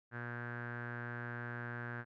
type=tone with low-pass filter; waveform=sawtooth; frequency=119.8 Hz; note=A#2; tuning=48 cents sharp; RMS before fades=-43 dBFS; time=0.11-2.05 s; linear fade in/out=50 ms; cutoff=1600 Hz; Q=9.6; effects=none